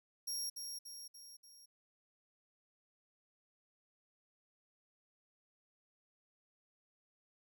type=tone with echo; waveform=25% pulse; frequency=5588 Hz; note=F8; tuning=in tune; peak=-33 dBFS; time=0.27-0.5 s; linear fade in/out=10 ms; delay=290 ms; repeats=4; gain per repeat=-5 dB; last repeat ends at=1.66 s; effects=none